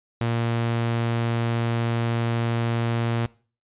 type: tone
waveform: sawtooth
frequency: 116.54 Hz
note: A#2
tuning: in tune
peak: -18 dBFS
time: 0.21-3.26 s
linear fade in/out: 0 ms
effects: noise-tail reverb RT60 0.4 s tail -22 dB re dry + resampled to 8000 Hz